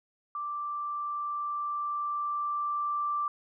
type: tone with level ramp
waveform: sine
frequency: 1174.7 Hz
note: D6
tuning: in tune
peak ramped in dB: -32 to -27 dBFS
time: 0.35-3.28 s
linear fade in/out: 2 ms
effects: none

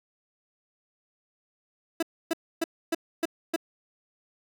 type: tone bursts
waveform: 30% pulse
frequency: 329.6 Hz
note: E4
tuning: in tune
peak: -21 dBFS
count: 6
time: 2-3.562 s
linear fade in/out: 5 ms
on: 27 ms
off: 280 ms
effects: none

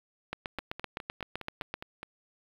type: two click trains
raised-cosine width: 0.3 ms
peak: -23 / -17 dBFS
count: 8 / 12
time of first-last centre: 0.59-2.03 / 0.33-1.74 s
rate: 4.86 / 7.8 Hz
effects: low-pass 4000 Hz 12 dB/octave + 8-bit

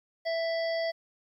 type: harmonic tone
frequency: 661 Hz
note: E5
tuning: 5 cents sharp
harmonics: 1 / 3 / 5 / 7 / 8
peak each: -28 / -37 / -46 / -41 / -46 dBFS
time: 0.25-0.92 s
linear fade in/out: 20 ms
effects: 11-bit

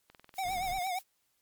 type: click train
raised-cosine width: 0.3 ms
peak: -37 dBFS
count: 17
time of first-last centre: 0.1-0.869 s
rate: 20.8 Hz
type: noise with tremolo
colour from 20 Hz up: blue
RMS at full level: -49 dBFS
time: 0.33-1.04 s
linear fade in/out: 50 ms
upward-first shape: sine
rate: 6.4 Hz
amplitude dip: 80%
type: tone with vibrato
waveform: square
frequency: 740 Hz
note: F#5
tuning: in tune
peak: -32 dBFS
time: 0.38-0.99 s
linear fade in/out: 5 ms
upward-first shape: triangle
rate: 8.6 Hz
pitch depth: 100 cents each way
type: noise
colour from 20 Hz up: brown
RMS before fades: -46 dBFS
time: 0.45-0.79 s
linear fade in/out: 0 ms
effects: white hiss -75 dBFS RMS until 1.41 s + MP3 96 kbps

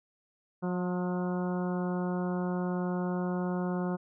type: harmonic tone with a mistuned harmonic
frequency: 180.1 Hz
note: F#3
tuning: 46 cents flat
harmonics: 1 / 2 / 3 / 4 / 5 / 6 / 7 / 8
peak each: -30 / -36 / -40 / -42 / -44 / -46 / -47 / -48 dBFS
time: 0.62-3.97 s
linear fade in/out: 20 ms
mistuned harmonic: 6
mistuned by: -28 cents
effects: none

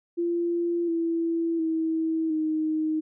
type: tone with pitch steps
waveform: sine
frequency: 343.1 / 332.6 / 322.4 / 312.5 Hz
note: F4 / E4 / E4 / D#4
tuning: -31 / +16 / -38 / +8 cents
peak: -23 dBFS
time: 0.17-3.01 s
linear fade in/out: 20 ms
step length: 710 ms
effects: none

